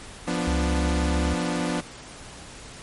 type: chord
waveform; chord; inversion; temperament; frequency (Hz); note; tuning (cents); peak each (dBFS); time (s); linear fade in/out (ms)
sawtooth; B diminished; second; equal; 174.61 / 246.9 / 293.7; F3 / B3 / D4; 0 / 0 / 0; -24 / -25 / -25; 0.27-1.81; 10
type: tone with pitch glide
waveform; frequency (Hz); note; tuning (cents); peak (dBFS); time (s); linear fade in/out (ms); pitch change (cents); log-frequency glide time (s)
triangle; 69.1 to 70.47; C#2 to C#2; -5 to +29; -21; 0.47-1.34; 5; +34; 1.01-1.09
effects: pink hiss -42 dBFS RMS until 2.82 s + MP3 48 kbps